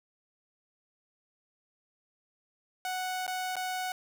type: tone with dropouts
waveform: sawtooth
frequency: 740 Hz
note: F#5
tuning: in tune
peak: -28 dBFS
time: 2.85-3.92 s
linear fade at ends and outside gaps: 1 ms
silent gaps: 3.266-3.278 / 3.556-3.566 s
effects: none